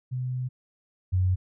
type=tone pair in turn; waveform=sine; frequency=126.9 / 92.19 Hz; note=B2 / F#2; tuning=+47 / -6 cents; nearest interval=tritone; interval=553 cents; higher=first; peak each=-27 / -20 dBFS; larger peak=second; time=0.11-0.49 / 1.12-1.36 s; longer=first; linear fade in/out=20 ms; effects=none